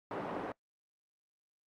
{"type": "band-pass noise", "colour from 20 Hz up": "pink", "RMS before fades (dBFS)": -39, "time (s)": [0.11, 0.52], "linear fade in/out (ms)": 2, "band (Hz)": [280, 1100], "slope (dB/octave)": 12, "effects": ["noise-tail reverb RT60 0.1 s tail -23 dB re dry", "Opus 48 kbps"]}